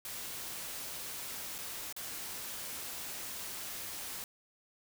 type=noise with dropouts; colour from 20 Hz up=white; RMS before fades=-42 dBFS; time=0.05-4.24 s; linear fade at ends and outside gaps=1 ms; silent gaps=1.582-1.586 / 1.926-1.964 s; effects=none